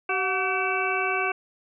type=harmonic tone with a mistuned harmonic; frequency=381.4 Hz; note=G4; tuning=47 cents flat; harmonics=1 / 2 / 3 / 4 / 6 / 7; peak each=-30 / -30 / -30 / -30 / -30 / -30 dBFS; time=0.09-1.32 s; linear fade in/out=5 ms; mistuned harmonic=2; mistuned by=-69 cents; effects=none